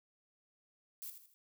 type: noise with echo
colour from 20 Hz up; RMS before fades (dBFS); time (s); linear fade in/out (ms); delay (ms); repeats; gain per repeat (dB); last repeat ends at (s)
violet; -45; 1.02-1.1; 0; 80; 3; -8; 1.34
effects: none